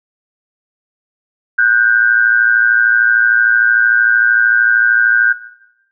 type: tone pair together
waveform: sine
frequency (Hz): 1466 / 1579.2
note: F#6 / G6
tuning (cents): -16 / +12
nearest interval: minor second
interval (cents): 128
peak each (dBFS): -11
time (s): 1.58-5.33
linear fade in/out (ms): 10
effects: noise-tail reverb RT60 0.9 s tail -17 dB re dry